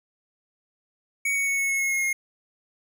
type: tone with pitch steps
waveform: square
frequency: 2241 / 2227 / 2213 / 2199 / 2185 / 2171 / 2157 / 2144 Hz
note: C#7 / C#7 / C#7 / C#7 / C#7 / C#7 / C#7 / C7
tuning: +18 / +7 / -3 / -14 / -26 / -37 / -48 / +42 cents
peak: -23 dBFS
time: 1.25-2.13 s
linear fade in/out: 5 ms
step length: 110 ms
effects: none